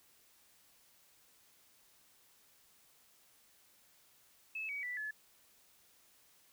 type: tone with pitch steps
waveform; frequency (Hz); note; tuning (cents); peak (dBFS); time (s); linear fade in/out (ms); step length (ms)
sine; 2602 / 2265 / 1971.9 / 1716.7; E7 / C#7 / B6 / A6; -23 / +37 / -3 / -43; -38; 4.55-5.11; 5; 140
effects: white hiss -67 dBFS RMS until 6.52 s